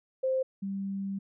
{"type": "tone pair in turn", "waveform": "sine", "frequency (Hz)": [523.3, 196.02], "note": ["C5", "G3"], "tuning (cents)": [0, 0], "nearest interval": "octave + perfect fourth", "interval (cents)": 1700, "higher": "first", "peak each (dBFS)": [-25, -31], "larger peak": "first", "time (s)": [[0.23, 0.43], [0.62, 1.19]], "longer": "second", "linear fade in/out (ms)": 10, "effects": []}